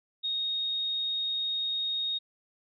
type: tone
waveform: sine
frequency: 3729 Hz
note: A#7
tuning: in tune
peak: -28 dBFS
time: 0.23-2.19 s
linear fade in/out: 20 ms
effects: none